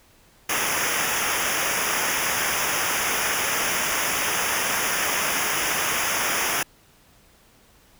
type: noise with comb filter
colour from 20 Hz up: pink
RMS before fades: -24 dBFS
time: 0.49-6.63 s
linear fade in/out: 5 ms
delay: 0.24 ms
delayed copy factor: -0.95
effects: pink hiss -56 dBFS RMS until 7.99 s